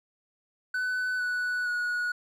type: tone with pitch steps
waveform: triangle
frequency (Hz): 1502 / 1479.6 / 1457.6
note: F#6 / F#6 / F#6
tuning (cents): +26 / 0 / -26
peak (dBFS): -25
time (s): 0.74-2.12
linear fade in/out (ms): 5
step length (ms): 460
effects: none